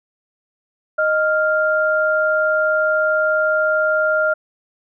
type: tone pair together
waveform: sine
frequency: 621.5 / 1396.9 Hz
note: D#5 / F6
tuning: -2 / 0 cents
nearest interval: octave + major second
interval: 1402 cents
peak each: -17 dBFS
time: 0.98-4.34 s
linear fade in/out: 10 ms
effects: none